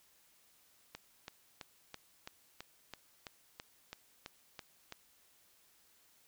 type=click train; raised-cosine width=0.2 ms; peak=-27 dBFS; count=13; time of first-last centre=0.95-4.924 s; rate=3.02 Hz; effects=white hiss -68 dBFS RMS until 6.27 s